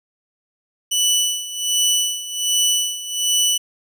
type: tone with tremolo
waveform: 20% pulse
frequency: 2969 Hz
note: F#7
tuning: 5 cents sharp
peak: -9 dBFS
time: 0.91-3.58 s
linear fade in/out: 10 ms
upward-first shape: sine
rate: 1.3 Hz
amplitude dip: 80%
effects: none